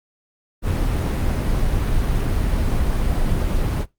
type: noise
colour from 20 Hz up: brown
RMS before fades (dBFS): -19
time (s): 0.62-3.86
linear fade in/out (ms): 50
effects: noise-tail reverb RT60 0.2 s tail -21 dB re dry + Opus 32 kbps